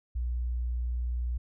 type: tone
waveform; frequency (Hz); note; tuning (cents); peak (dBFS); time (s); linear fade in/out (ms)
sine; 60.4; B1; -38; -28; 0.15-1.38; 10
effects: none